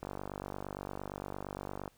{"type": "click train", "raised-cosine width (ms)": 1, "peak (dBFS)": -25, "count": 91, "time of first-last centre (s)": [0.03, 1.878], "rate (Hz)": 48.7, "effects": ["pink hiss -67 dBFS RMS until 1.97 s"]}